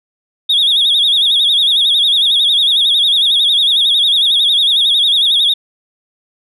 sine tone with vibrato, 3520 Hz, A7, in tune, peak -7 dBFS, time 0.49-5.54 s, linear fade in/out 10 ms, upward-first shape sine, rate 11 Hz, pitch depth 130 cents each way, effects tanh soft clip ceiling -6 dBFS

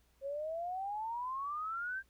sine exponential sweep, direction up, 538 to 1600 Hz, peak -36 dBFS, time 0.21-2.03 s, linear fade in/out 50 ms, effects added 60 Hz sine -69 dBFS peak until 2.09 s + pink hiss -73 dBFS RMS until 2.09 s

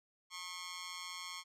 10% pulse tone with amplitude modulation, 1086 Hz, C#6, 36 cents flat, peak -31 dBFS, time 0.3-1.44 s, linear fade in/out 50 ms, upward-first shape sine, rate 175 Hz, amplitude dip 80%, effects low-pass 11000 Hz 12 dB/octave

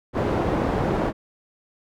white low-pass noise, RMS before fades -23 dBFS, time 0.13-1.13 s, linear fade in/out 50 ms, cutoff 590 Hz, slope 12 dB/octave, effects none

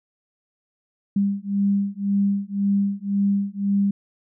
sine beating tone pair, 198.7 / 200.6 Hz, G3 / G3, +24 / +40 cents, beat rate 1.9 Hz, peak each -22 dBFS, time 1.16-3.91 s, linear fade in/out 5 ms, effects none

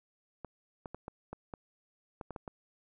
clicks, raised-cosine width 1 ms, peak -27 dBFS, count 10, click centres 0.447 / 0.858 / 0.946 / 1.081 / 1.33 / 1.538 / 2.212 / 2.307 / 2.362 / 2.478 s, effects none

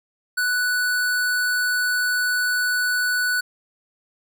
square tone, 1483 Hz, F#6, 4 cents sharp, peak -20 dBFS, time 0.37-3.41 s, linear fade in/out 10 ms, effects none

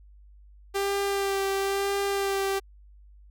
sawtooth tone with vibrato, 394.6 Hz, G4, 11 cents sharp, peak -21 dBFS, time 0.74-2.6 s, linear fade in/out 20 ms, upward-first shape sine, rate 1 Hz, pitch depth 18 cents each way, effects added 50 Hz sine -49 dBFS peak until 3.3 s

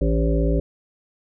harmonic tone with a mistuned harmonic, 56.4 Hz, A1, 44 cents sharp, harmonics 1 / 3 / 5 / 7 / 9 / 10, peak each -19 / -24 / -26 / -27 / -29 / -29 dBFS, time 0.01-0.6 s, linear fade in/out 5 ms, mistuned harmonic 3, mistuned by -81 cents, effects none

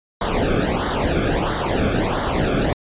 brown noise with flanger, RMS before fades -20 dBFS, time 0.21-2.73 s, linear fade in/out 2 ms, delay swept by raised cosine 0.39 to 1.06 ms, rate 1.5 Hz, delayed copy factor -0.85, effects resampled to 8000 Hz

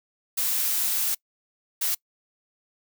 blue noise bursts at uneven times, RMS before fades -25 dBFS, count 2, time 0.37-1.15 / 1.81-1.95 s, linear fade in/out 10 ms, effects noise-tail reverb RT60 0.1 s tail -25 dB re dry

